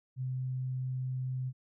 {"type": "tone", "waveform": "sine", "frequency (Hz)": 128.9, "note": "C3", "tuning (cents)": -26, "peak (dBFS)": -32, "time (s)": [0.16, 1.53], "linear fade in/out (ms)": 50, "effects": []}